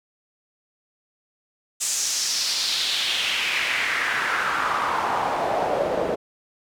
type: noise with band-pass filter sweep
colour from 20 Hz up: pink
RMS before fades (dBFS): -24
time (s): 1.8-6.16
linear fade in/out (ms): 20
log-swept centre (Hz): 7400 to 490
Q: 2.8
effects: none